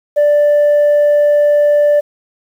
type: tone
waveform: sine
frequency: 587.3 Hz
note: D5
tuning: in tune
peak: -5 dBFS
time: 0.16-2.01 s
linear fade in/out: 20 ms
effects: tanh soft clip ceiling -6 dBFS + 7-bit

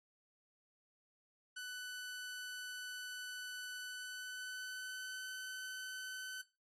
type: tone with pitch glide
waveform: sawtooth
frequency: 1495 to 1516.7 Hz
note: F#6 to F#6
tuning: +17 to +42 cents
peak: -40 dBFS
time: 1.56-6.42 s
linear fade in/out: 10 ms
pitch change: +25 cents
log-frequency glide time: 3.82-5.24 s
effects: noise-tail reverb RT60 0.3 s tail -18 dB re dry + AAC 32 kbps

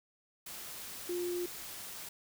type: tone in noise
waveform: sine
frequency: 352.7 Hz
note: F4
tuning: 17 cents sharp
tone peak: -33 dBFS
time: 1.09-1.46 s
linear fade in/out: 5 ms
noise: white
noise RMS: -45 dBFS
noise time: 0.46-2.09 s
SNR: +9 dB
effects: none

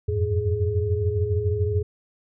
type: tone cluster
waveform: sine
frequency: 86.1 / 93.2 / 106.2 / 418.6 Hz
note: F2 / F#2 / G#2 / G#4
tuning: -24 / +13 / +39 / +14 cents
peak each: -26 dBFS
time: 0.08-1.83 s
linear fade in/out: 10 ms
effects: none

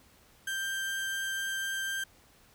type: tone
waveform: 35% pulse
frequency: 1576 Hz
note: G6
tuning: 9 cents sharp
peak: -30 dBFS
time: 0.47-2.04 s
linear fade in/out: 5 ms
effects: pink hiss -61 dBFS RMS until 2.54 s

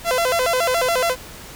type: tone with vibrato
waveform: sawtooth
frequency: 587.3 Hz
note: D5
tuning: in tune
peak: -13 dBFS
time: 0.04-1.16 s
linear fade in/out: 50 ms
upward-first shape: square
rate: 7.1 Hz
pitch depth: 250 cents each way
effects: pink hiss -38 dBFS RMS until 1.55 s

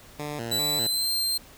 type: tone with vibrato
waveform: 10% pulse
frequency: 131.2 Hz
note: C3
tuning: 5 cents sharp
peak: -23 dBFS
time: 0.19-0.87 s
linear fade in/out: 5 ms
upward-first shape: square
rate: 2.5 Hz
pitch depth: 210 cents each way
type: tone with pitch glide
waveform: sawtooth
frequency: 3964 to 4163 Hz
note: B7 to C8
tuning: +6 to -10 cents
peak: -21 dBFS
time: 0.51-1.38 s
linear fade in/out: 10 ms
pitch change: +84 cents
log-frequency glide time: 0.72-1.1 s
effects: pink hiss -50 dBFS RMS until 1.57 s

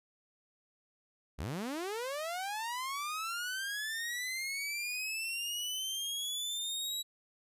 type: linear sweep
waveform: sawtooth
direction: up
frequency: 51.91 to 3895 Hz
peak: -32 dBFS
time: 1.38-7.03 s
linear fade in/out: 20 ms
effects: resampled to 32000 Hz

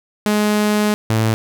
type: tone pair in turn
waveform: sawtooth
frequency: 210 / 110.89 Hz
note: G#3 / A2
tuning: +19 / +14 cents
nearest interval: major seventh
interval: 1105 cents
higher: first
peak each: -10 dBFS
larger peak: neither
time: 0.26-0.94 / 1.1-1.34 s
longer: first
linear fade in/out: 0 ms
effects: none

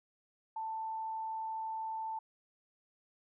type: tone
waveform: sine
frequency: 886 Hz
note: A5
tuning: 12 cents sharp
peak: -36 dBFS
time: 0.56-2.19 s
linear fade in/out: 5 ms
effects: none

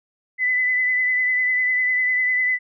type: tone with vibrato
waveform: sine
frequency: 2006 Hz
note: B6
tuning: 26 cents sharp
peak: -17 dBFS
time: 0.38-2.59 s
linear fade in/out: 50 ms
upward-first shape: sine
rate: 10 Hz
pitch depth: 22 cents each way
effects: none

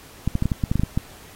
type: clicks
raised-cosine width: 5 ms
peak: -8 dBFS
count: 11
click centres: 0.276 / 0.354 / 0.424 / 0.456 / 0.518 / 0.638 / 0.715 / 0.756 / 0.796 / 0.835 / 0.975 s
effects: pink hiss -46 dBFS RMS until 1.35 s + AAC 48 kbps

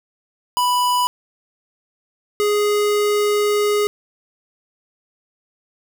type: tone pair in turn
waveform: square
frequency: 987.8 / 415.3 Hz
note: B5 / G#4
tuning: 0 / 0 cents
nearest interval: octave + minor third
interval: 1500 cents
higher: first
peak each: -16 dBFS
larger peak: neither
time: 0.57-1.07 / 2.4-3.87 s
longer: second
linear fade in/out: 0 ms
effects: none

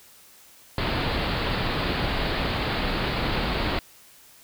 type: low-pass noise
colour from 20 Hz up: pink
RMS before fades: -26 dBFS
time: 0.78-3.79 s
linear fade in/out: 2 ms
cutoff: 4700 Hz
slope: 96 dB/octave
effects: white hiss -52 dBFS RMS until 4.43 s

